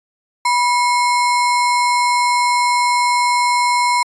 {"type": "tone with sample-and-hold", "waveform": "sine", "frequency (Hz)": 980, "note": "B5", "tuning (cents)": -14, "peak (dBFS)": -12, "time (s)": [0.45, 4.03], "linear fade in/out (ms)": 5, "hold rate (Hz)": 3150, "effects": ["resampled to 24000 Hz"]}